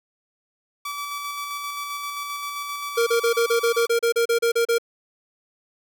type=tone with tremolo; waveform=sawtooth; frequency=1152 Hz; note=D6; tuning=34 cents flat; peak=-24 dBFS; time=0.85-3.87 s; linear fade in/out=5 ms; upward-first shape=square; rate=7.6 Hz; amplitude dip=25%
type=tone bursts; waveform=square; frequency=466.2 Hz; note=A#4; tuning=in tune; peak=-18 dBFS; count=14; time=2.97-4.784 s; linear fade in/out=10 ms; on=98 ms; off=34 ms
effects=none